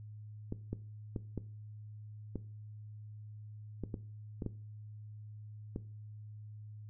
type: clicks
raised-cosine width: 3 ms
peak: -24 dBFS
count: 10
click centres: 0.524 / 0.73 / 1.162 / 1.377 / 2.357 / 3.837 / 3.942 / 4.422 / 4.463 / 5.761 s
effects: noise-tail reverb RT60 0.4 s tail -17 dB re dry + added 106 Hz sine -46 dBFS peak until 6.89 s